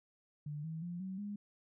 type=tone with pitch steps; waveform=sine; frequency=148.3 / 160.79 / 174.33 / 189.02 / 204.9 Hz; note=D3 / E3 / F3 / F#3 / G#3; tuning=+17 / -43 / -3 / +37 / -23 cents; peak=-39 dBFS; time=0.46-1.36 s; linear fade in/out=5 ms; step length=180 ms; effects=none